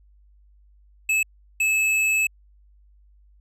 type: tone bursts at uneven times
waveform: square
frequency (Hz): 2600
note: E7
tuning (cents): -24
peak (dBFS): -19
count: 2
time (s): 1.09-1.23 / 1.6-2.27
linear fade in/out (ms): 5
effects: added 50 Hz sine -52 dBFS peak until 3.4 s + low-pass 12000 Hz 12 dB/octave